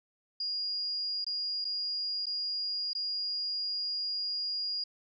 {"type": "tone with dropouts", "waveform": "sine", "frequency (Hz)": 4851, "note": "D#8", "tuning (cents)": -45, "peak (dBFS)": -31, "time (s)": [0.4, 4.84], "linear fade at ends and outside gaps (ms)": 5, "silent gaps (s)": [[1.245, 1.265], [1.645, 1.65], [2.258, 2.266], [2.933, 2.95]], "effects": []}